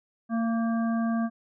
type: harmonic tone with a mistuned harmonic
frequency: 228.1 Hz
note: A#3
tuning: 37 cents flat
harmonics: 1 / 3 / 5 / 7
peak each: -24 / -34 / -38 / -41 dBFS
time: 0.29-1.3 s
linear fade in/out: 50 ms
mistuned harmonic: 5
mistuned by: +27 cents
effects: none